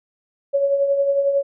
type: tone with tremolo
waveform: sine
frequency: 558 Hz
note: C#5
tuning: 11 cents sharp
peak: -13 dBFS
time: 0.53-1.43 s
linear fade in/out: 20 ms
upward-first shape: triangle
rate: 11 Hz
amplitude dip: 55%
effects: none